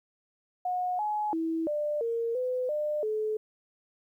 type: tone with pitch steps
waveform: sine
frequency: 726 / 844 / 325.6 / 595 / 462.6 / 505 / 600 / 431 Hz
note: F#5 / G#5 / E4 / D5 / A#4 / B4 / D5 / A4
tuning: -33 / +28 / -21 / +22 / -13 / +39 / +37 / -36 cents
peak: -27 dBFS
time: 0.65-3.37 s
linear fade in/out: 5 ms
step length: 340 ms
effects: 11-bit